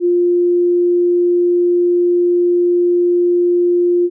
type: tone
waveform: sine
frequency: 351.3 Hz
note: F4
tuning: 10 cents sharp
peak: -10 dBFS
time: 0-4.1 s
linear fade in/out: 50 ms
effects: none